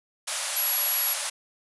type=band-pass noise; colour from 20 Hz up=white; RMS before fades=-31 dBFS; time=0.27-1.3 s; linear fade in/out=10 ms; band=540 to 11000 Hz; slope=96 dB/octave
type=tone; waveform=sine; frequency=11340 Hz; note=F9; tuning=25 cents sharp; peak=-24 dBFS; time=0.56-1.14 s; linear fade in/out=10 ms
effects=none